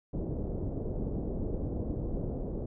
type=low-pass noise; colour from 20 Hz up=pink; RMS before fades=-34 dBFS; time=0.13-2.66 s; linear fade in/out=5 ms; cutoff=520 Hz; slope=24 dB/octave; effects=none